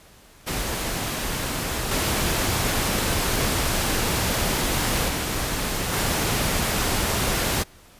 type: noise with level steps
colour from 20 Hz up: pink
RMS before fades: -27 / -23 / -26 / -23 dBFS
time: 0.46-7.64 s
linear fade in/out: 20 ms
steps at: 1.91 / 5.08 / 5.93 s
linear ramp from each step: 5 ms
effects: pink hiss -51 dBFS RMS until 7.99 s + resampled to 32000 Hz